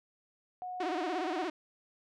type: tone with pitch glide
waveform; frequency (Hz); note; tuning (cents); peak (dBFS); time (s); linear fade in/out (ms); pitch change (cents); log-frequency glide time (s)
sine; 730 to 741.5; F#5 to F#5; -24 to +4; -37; 0.62-1.44; 0; +28; 1.06-1.3
type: tone with vibrato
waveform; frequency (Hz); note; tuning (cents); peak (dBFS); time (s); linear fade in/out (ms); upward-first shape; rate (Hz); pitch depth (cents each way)
sawtooth; 338.9; E4; +48; -29; 0.8-1.5; 5; sine; 17; 190
effects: low-pass 4000 Hz 12 dB/octave